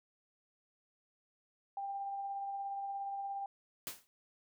sine tone with tremolo, 793 Hz, G5, 20 cents sharp, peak -36 dBFS, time 1.77-3.46 s, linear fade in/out 2 ms, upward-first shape triangle, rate 17 Hz, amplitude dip 30%
white noise with exponential decay, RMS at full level -38 dBFS, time 3.87-4.07 s, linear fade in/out 0 ms, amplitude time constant 42 ms
effects none

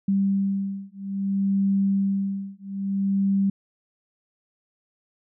sine beating tone pair, 196 / 196.6 Hz, G3 / G3, 0 / +5 cents, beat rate 0.6 Hz, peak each -24 dBFS, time 0.08-3.5 s, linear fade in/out 5 ms, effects none

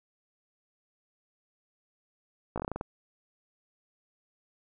slowing click train, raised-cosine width 1 ms, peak -19 dBFS, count 9, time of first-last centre 2.56-2.811 s, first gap 17 ms, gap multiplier 1.17, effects none

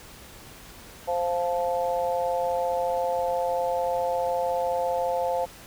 harmonic tone, 174.61 Hz, F3, in tune, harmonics 3 / 4 / 5, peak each -26 / -28 / -30 dBFS, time 1.07-5.46 s, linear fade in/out 20 ms, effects pink hiss -46 dBFS RMS until 5.66 s

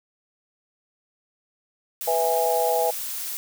blue noise, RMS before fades -31 dBFS, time 2.01-3.37 s, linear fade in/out 0 ms
harmonic tone, 164.81 Hz, E3, in tune, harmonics 3 / 4 / 5, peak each -24 / -24 / -24 dBFS, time 2.07-2.91 s, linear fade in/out 10 ms
effects none

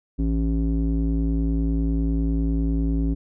square tone with low-pass filter, 55 Hz, A1, in tune, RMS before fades -22 dBFS, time 0.18-3.15 s, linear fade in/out 20 ms, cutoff 280 Hz, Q 3.3, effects none

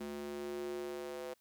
square tone with high-pass filter sweep, 72.2 Hz, D2, 29 cents flat, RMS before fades -42 dBFS, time 0-1.34 s, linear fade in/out 10 ms, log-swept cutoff 270 to 470 Hz, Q 4.3, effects white hiss -74 dBFS RMS until 1.4 s

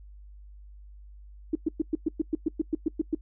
sine tone bursts, 315.1 Hz, D#4, 22 cents sharp, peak -21 dBFS, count 13, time 1.53-3.149 s, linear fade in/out 5 ms, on 23 ms, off 110 ms, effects noise-tail reverb RT60 0.1 s tail -22 dB re dry + added 50 Hz sine -45 dBFS peak until 3.21 s

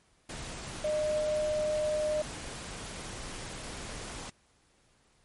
sine tone in noise, 610 Hz, D#5, 34 cents flat, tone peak -27 dBFS, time 0.84-2.22 s, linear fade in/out 5 ms, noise pink, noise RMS -41 dBFS, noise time 0.29-4.3 s, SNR +11 dB, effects pink hiss -67 dBFS RMS until 5.24 s + MP3 48 kbps

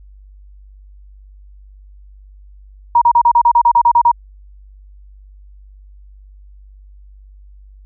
sine tone bursts, 948 Hz, A#5, 29 cents sharp, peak -6 dBFS, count 12, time 2.95-4.116 s, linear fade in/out 5 ms, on 66 ms, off 34 ms, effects added 49 Hz sine -38 dBFS peak until 7.85 s

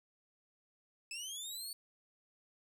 20% pulse linear sweep, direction up, 2581 to 4499 Hz, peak -36 dBFS, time 1.11-1.73 s, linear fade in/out 2 ms, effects none

